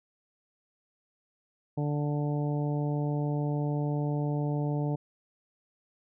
harmonic tone, 146.83 Hz, D3, in tune, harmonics 1 / 2 / 3 / 4 / 5 / 6, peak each -28 / -34 / -38 / -40 / -42 / -44 dBFS, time 1.77-4.96 s, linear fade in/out 10 ms, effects none

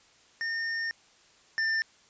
square tone pair in turn, 1824 / 1790.6 Hz, A#6 / A6, -38 / +30 cents, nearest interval unison, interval 32 cents, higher first, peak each -30 / -26 dBFS, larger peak second, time 0.41-0.91 / 1.58-1.82 s, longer first, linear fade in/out 0 ms, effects white hiss -60 dBFS RMS until 2.09 s + resampled to 16000 Hz

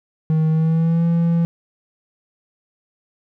triangle tone with pitch glide, 158 to 168.36 Hz, D#3 to E3, +27 to +37 cents, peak -12 dBFS, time 0.3-1.45 s, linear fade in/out 0 ms, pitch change +110 cents, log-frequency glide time 0.5-1.05 s, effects none

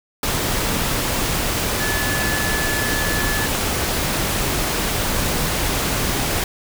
sine tone in noise, 1725 Hz, A6, 35 cents flat, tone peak -24 dBFS, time 1.8-3.46 s, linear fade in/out 2 ms, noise pink, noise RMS -21 dBFS, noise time 0.23-6.44 s, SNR -6 dB, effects none

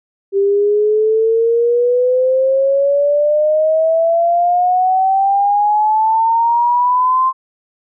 sine exponential sweep, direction up, 392 to 1052 Hz, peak -10 dBFS, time 0.32-7.33 s, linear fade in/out 50 ms, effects none

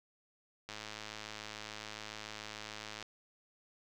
click train, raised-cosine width 0.2 ms, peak -26 dBFS, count 251, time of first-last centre 0.69-3.026 s, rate 107 Hz, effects 10-bit

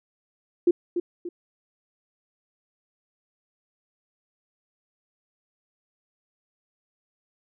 sine tone with echo, 349.2 Hz, F4, in tune, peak -14 dBFS, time 0.67-0.71 s, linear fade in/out 5 ms, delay 290 ms, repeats 2, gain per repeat -8 dB, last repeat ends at 1.29 s, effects none

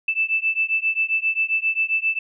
sine beating tone pair, 2637 / 2644.5 Hz, E7 / E7, 0 / +5 cents, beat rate 7.5 Hz, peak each -22 dBFS, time 0.08-2.19 s, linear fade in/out 5 ms, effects none

